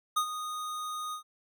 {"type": "tone with ADSR envelope", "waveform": "square", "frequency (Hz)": 1238, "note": "D#6", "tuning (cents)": -9, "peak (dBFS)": -24, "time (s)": [0.16, 1.23], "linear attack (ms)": 12, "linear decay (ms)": 80, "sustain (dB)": -11, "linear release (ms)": 99, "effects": []}